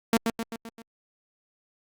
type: tone with echo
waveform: sawtooth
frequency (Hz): 228.2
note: A#3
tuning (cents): -37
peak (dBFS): -14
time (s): 0.13-0.17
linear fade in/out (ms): 2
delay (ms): 130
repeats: 5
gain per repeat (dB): -5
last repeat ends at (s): 0.82
effects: Opus 48 kbps

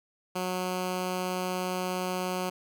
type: tone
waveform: 10% pulse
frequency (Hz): 183.1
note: F#3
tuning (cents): -18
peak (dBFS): -21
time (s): 0.35-2.5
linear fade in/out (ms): 10
effects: none

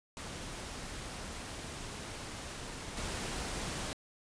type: noise with level steps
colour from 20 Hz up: pink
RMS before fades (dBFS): -43 / -38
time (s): 0.17-3.93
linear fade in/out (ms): 0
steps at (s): 2.97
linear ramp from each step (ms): 2
effects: resampled to 22050 Hz

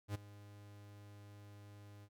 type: tone with ADSR envelope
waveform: 45% pulse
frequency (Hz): 102.6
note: G#2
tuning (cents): -21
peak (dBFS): -36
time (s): 0.08-2.09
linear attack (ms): 68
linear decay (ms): 13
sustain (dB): -18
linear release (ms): 58
effects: none

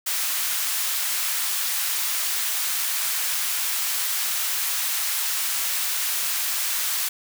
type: high-pass noise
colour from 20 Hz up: white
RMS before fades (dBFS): -25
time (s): 0.06-7.09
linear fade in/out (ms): 10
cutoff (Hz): 1100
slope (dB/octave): 12
effects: none

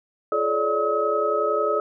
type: tone cluster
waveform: sine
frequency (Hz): 346.4 / 428 / 566 / 597 / 1279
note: F4 / A4 / C#5 / D5 / D#6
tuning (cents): -14 / -48 / +36 / +28 / +47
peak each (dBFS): -33 / -24 / -28 / -26 / -24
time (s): 0.32-1.8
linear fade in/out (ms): 2
effects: none

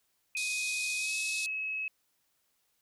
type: tone with pitch glide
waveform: sine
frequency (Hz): 2505 to 2572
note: D#7 to E7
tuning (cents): +11 to -43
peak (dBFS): -32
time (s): 0.35-1.88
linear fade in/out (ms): 2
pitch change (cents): +46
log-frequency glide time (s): 0.97-1.14
type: band-pass noise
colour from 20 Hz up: pink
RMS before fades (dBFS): -38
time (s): 0.37-1.46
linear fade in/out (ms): 0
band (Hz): 3500 to 11000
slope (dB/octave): 96
effects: white hiss -75 dBFS RMS until 2.81 s

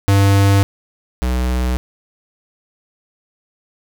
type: tone pair in turn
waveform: square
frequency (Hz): 99 / 62.37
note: G2 / B1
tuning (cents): +18 / +18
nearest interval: minor sixth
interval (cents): 800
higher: first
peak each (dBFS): -10 / -16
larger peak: first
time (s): 0.08-0.63 / 1.22-1.77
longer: neither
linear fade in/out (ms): 0
effects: none

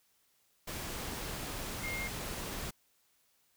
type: tone in noise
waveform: sine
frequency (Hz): 2126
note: C7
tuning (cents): +27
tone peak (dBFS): -37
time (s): 1.83-2.08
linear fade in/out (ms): 10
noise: pink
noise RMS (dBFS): -40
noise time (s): 0.67-2.71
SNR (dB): 0
effects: white hiss -72 dBFS RMS until 3.56 s

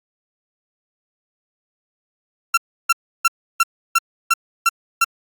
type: tone bursts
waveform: 30% pulse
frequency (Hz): 1359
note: F6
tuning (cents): -48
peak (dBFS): -9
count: 8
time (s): 2.54-5.044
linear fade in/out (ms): 5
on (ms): 33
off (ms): 320
effects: Opus 48 kbps

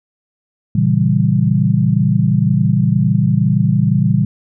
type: chord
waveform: sine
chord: A# diminished seventh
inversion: none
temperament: equal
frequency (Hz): 116.54 / 138.59 / 164.81 / 196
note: A#2 / C#3 / E3 / G3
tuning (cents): 0 / 0 / 0 / 0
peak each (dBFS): -16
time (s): 0.75-4.25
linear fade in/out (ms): 5
effects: none

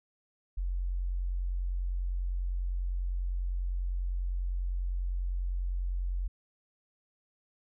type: tone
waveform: sine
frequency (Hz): 45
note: F#1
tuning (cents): -47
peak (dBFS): -29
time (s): 0.57-6.28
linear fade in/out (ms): 10
effects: none

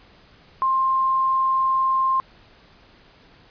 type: tone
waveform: sine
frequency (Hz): 1056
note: C6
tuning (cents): +16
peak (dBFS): -17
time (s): 0.62-2.2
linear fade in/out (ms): 0
effects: pink hiss -52 dBFS RMS until 3.5 s + resampled to 11025 Hz

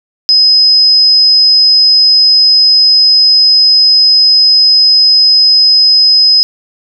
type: tone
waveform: sine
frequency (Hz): 5060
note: D#8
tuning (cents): +28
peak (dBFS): -3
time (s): 0.29-6.43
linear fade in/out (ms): 0
effects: none

